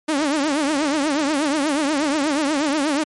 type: tone with vibrato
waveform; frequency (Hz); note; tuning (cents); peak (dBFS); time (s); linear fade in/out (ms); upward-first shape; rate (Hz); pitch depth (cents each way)
sawtooth; 293.7; D4; 0; -14; 0.08-3.04; 10; triangle; 8.3; 170
effects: MP3 48 kbps